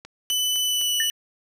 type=click train; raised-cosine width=0.2 ms; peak=-22 dBFS; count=4; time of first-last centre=0.05-0.813 s; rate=3.93 Hz
type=tone with pitch glide; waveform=sawtooth; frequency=2995 to 2959 Hz; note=F#7 to F#7; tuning=+20 to -1 cents; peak=-18 dBFS; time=0.3-1.1 s; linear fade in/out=0 ms; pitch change=-21 cents; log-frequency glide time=0.63-0.94 s
type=tone with exponential decay; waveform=sine; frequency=1798 Hz; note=A6; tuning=37 cents sharp; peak=-19 dBFS; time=1-1.11 s; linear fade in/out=2 ms; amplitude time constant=22 ms
effects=none